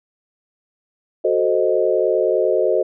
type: chord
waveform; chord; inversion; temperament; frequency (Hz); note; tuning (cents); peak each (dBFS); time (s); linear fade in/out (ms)
sine; F# diminished seventh; none; equal; 370 / 440 / 523.3 / 622.3; F#4 / A4 / C5 / Eb5; 0 / 0 / 0 / 0; -20; 1.24-2.83; 10
effects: none